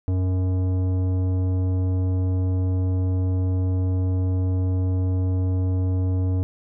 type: tone with tanh clipping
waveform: sine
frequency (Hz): 92.5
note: F#2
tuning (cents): 0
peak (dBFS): -21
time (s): 0.08-6.43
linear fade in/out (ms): 0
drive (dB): 13
effects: none